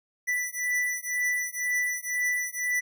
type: beating tone pair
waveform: square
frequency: 1975.5 / 1977.5 Hz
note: B6 / B6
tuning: 0 / +2 cents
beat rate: 2 Hz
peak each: -30 dBFS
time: 0.27-2.81 s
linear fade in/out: 20 ms
effects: none